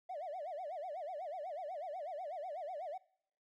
triangle tone with vibrato, 659.3 Hz, E5, in tune, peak -37 dBFS, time 0.09-2.98 s, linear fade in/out 10 ms, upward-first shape sine, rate 8.1 Hz, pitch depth 250 cents each way, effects noise-tail reverb RT60 0.7 s tail -26 dB re dry + tanh soft clip ceiling -37 dBFS

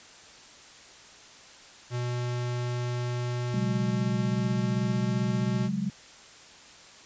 square tone with pitch glide, 122.3 to 123.15 Hz, B2 to B2, -16 to -5 cents, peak -29 dBFS, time 1.9-5.7 s, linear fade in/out 50 ms, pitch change +11 cents, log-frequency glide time 3.3-4.98 s
sine chord, C# suspended fourth, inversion none, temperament equal, 138.59 / 185 / 207.7 Hz, C#3 / F#3 / G#3, 0 / 0 / 0 cents, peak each -35 / -30 / -30 dBFS, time 3.54-5.9 s, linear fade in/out 2 ms
effects white hiss -50 dBFS RMS until 7.05 s + resampled to 16000 Hz

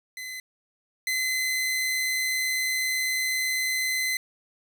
sawtooth tone pair in turn, 2033 / 2042 Hz, B6 / C7, +50 / -43 cents, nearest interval unison, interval 7 cents, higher second, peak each -31 / -21 dBFS, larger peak second, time 0.17-0.4 / 1.07-4.17 s, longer second, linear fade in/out 2 ms, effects none

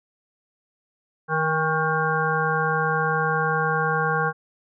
harmonic tone with a mistuned harmonic, 157.5 Hz, D#3, 21 cents sharp, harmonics 1 / 3 / 5 / 7 / 9 / 10, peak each -27 / -27 / -27 / -27 / -27 / -27 dBFS, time 1.28-4.33 s, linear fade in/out 50 ms, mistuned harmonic 5, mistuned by +34 cents, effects none

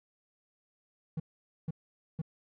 triangle tone bursts, 159.3 Hz, D#3, 41 cents sharp, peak -29 dBFS, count 3, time 1.17-2.217 s, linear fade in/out 5 ms, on 29 ms, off 480 ms, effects none

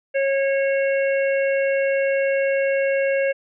harmonic tone, 547 Hz, C#5, 23 cents flat, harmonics 1 / 3 / 4 / 5, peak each -18 / -28 / -30 / -32 dBFS, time 0.14-3.33 s, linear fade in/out 20 ms, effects none

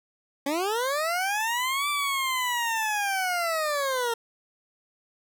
20% pulse linear two-way sweep, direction up then down, 270.1 to 1174.7 to 455.6 Hz, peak -20 dBFS, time 0.46-4.14 s, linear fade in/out 5 ms, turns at 1.89 s, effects none

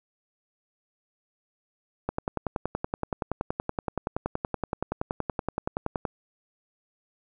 click train, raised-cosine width 1 ms, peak -13 dBFS, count 43, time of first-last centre 2.09-6.052 s, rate 10.6 Hz, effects none

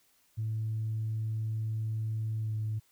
sine tone with pitch glide, 110 to 108.49 Hz, A2 to A2, 0 to -24 cents, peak -29 dBFS, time 0.37-2.8 s, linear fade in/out 20 ms, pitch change -24 cents, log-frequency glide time 2.4-2.53 s, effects tanh soft clip ceiling -26 dBFS + white hiss -68 dBFS RMS until 2.91 s

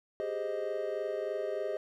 triangle chord, Ab major seventh, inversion third, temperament equal, 392 / 415.3 / 523.3 / 622.3 Hz, G4 / Ab4 / C5 / Eb5, 0 / 0 / 0 / 0 cents, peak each -37 / -36 / -37 / -34 dBFS, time 0.2-1.77 s, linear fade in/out 0 ms, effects none

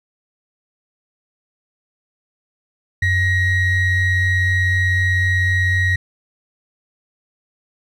triangle ring-modulated tone, 990 Hz, B5, 4 cents sharp, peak -9 dBFS, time 3.02-5.96 s, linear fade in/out 5 ms, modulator 898 Hz, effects none

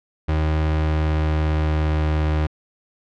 35% pulse tone with pitch glide, 77.78 to 77.06 Hz, D#2 to D#2, 0 to -16 cents, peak -16 dBFS, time 0.28-2.47 s, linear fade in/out 10 ms, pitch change -16 cents, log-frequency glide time 0.62-2.3 s, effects low-pass 3000 Hz 12 dB/octave

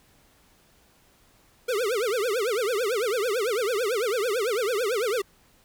square tone with vibrato, 449.1 Hz, A4, 35 cents sharp, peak -24 dBFS, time 1.68-5.22 s, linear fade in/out 10 ms, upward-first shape triangle, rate 9 Hz, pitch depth 290 cents each way, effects pink hiss -60 dBFS RMS until 5.64 s

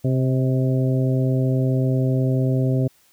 harmonic tone with a mistuned harmonic, 130.81 Hz, C3, in tune, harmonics 1 / 2 / 3 / 4 / 5, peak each -18 / -24 / -28 / -30 / -32 dBFS, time 0.04-2.88 s, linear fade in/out 10 ms, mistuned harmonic 5, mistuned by -33 cents, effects white hiss -58 dBFS RMS until 3.12 s

